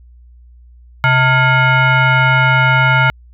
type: tone with frequency modulation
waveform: sine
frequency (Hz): 637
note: D#5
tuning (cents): +41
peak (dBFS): -8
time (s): 1.04-3.1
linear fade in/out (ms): 0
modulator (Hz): 769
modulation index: 2.1
effects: added 60 Hz sine -39 dBFS peak until 3.33 s